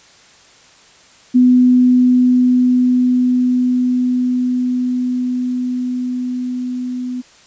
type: tone with level ramp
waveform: sine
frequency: 250 Hz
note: B3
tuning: 21 cents sharp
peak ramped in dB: -6 to -20 dBFS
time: 1.34-7.22 s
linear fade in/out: 20 ms
effects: white hiss -46 dBFS RMS until 7.46 s + resampled to 16000 Hz